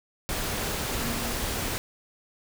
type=tone in noise; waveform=sine; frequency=233.1 Hz; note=A#3; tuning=in tune; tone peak=-34 dBFS; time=1.01-1.31 s; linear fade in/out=0 ms; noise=pink; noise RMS=-30 dBFS; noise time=0.29-1.78 s; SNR=-7 dB; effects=none